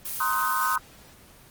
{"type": "noise", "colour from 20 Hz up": "blue", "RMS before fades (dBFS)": -32, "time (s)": [0.05, 0.76], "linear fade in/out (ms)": 5}
{"type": "chord", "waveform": "sine", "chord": "C half-diminished seventh", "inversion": "third", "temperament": "just", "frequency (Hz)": [941.9, 1046.5, 1255.8, 1507], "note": ["Bb5", "C6", "Eb6", "Gb6"], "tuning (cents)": [18, 0, 16, 31], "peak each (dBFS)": [-32, -27, -26, -29], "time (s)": [0.2, 0.78], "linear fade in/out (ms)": 5}
{"effects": ["pink hiss -51 dBFS RMS until 1.5 s", "Opus 24 kbps"]}